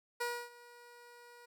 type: tone with ADSR envelope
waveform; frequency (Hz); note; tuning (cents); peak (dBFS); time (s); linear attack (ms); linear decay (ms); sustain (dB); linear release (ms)
15% pulse; 480.3; B4; -48; -27; 0.2-1.46; 12; 280; -21; 10
effects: none